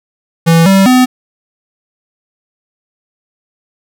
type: tone with pitch steps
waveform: square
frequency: 165.6 / 193.7 / 253.4 Hz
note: E3 / G3 / B3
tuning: +8 / -20 / +45 cents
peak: -5 dBFS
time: 0.46-1.06 s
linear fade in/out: 20 ms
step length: 200 ms
effects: none